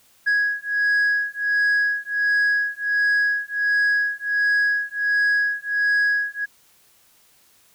sine beating tone pair, 1661.2 / 1662.6 Hz, G#6 / G#6, 0 / +1 cents, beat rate 1.4 Hz, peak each -19 dBFS, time 0.26-6.46 s, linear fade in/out 20 ms, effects tanh soft clip ceiling -15 dBFS + white hiss -57 dBFS RMS until 7.74 s

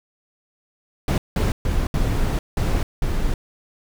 brown noise bursts at uneven times, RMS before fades -20 dBFS, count 6, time 1.08-1.18 / 1.36-1.52 / 1.65-1.87 / 1.94-2.39 / 2.57-2.83 / 3.02-3.34 s, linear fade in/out 2 ms, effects none

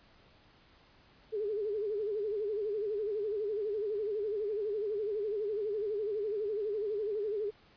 sine tone with vibrato, 419.5 Hz, G#4, 17 cents sharp, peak -31 dBFS, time 1.32-7.51 s, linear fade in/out 20 ms, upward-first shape sine, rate 12 Hz, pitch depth 96 cents each way, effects pink hiss -62 dBFS RMS until 7.76 s + resampled to 11025 Hz

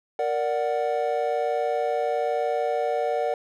triangle chord, Bb augmented, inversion none, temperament equal, 466.2 / 587.3 / 740 Hz, Bb4 / D5 / F#5, 0 / 0 / 0 cents, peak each -25 dBFS, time 0.19-3.34 s, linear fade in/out 2 ms, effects none

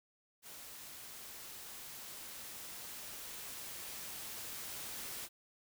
white noise with level ramp, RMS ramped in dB -51 to -44 dBFS, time 0.42-5.29 s, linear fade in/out 50 ms, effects none

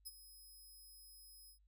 10% pulse tone with ADSR envelope, 5100 Hz, D#8, 42 cents sharp, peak -39 dBFS, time 0.05-1.59 s, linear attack 20 ms, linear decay 33 ms, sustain -13 dB, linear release 100 ms, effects added 50 Hz sine -68 dBFS peak until 1.67 s

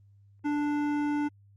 sine tone with hard clipping, 293.7 Hz, D4, in tune, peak -28 dBFS, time 0.44-1.29 s, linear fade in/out 20 ms, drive 13 dB, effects added 100 Hz sine -55 dBFS peak until 1.56 s + Opus 24 kbps

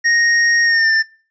square tone with pitch glide, 1864.7 to 1784.6 Hz, A#6 to A6, 0 to +24 cents, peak -12 dBFS, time 0.04-1.03 s, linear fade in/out 20 ms, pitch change -76 cents, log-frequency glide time 0.64-0.92 s, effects noise-tail reverb RT60 0.4 s tail -25 dB re dry + resampled to 16000 Hz

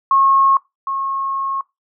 sine tone pair in turn, 1087 / 1087 Hz, C#6 / C#6, -34 / -34 cents, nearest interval unison, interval 0 cents, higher neither, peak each -10 / -19 dBFS, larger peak first, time 0.11-0.57 / 0.87-1.61 s, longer second, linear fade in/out 2 ms, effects noise-tail reverb RT60 0.2 s tail -21 dB re dry

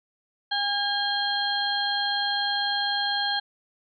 harmonic tone with a mistuned harmonic, 810 Hz, G#5, 43 cents flat, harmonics 1 / 2 / 4 / 5, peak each -29 / -29 / -29 / -29 dBFS, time 0.51-3.4 s, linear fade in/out 10 ms, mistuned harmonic 5, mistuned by +53 cents, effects none

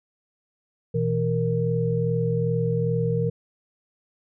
sine tone cluster, 120.8 / 163.3 / 465.1 Hz, B2 / E3 / A#4, -38 / -16 / -4 cents, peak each -25 dBFS, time 0.94-3.3 s, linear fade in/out 10 ms, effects none

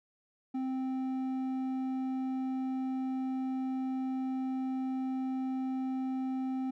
sine tone with hard clipping, 261.3 Hz, C4, 2 cents flat, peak -33 dBFS, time 0.54-6.71 s, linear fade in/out 10 ms, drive 6 dB, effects none

